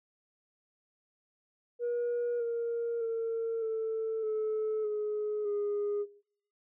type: tone with pitch steps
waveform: sine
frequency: 479.3 / 467.3 / 455.5 / 444.1 / 433 / 422.1 / 411.5 Hz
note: A#4 / A#4 / A#4 / A4 / A4 / G#4 / G#4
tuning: +48 / +4 / -40 / +16 / -28 / +28 / -16 cents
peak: -28 dBFS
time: 1.79-6.06 s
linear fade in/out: 50 ms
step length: 610 ms
effects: noise-tail reverb RT60 0.6 s tail -18 dB re dry + tanh soft clip ceiling -27 dBFS